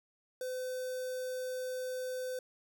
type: tone with notch filter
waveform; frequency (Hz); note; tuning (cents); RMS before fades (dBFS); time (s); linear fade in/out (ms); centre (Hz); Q
square; 510; C5; -44; -38; 0.41-2.39; 2; 2400; 0.76
effects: none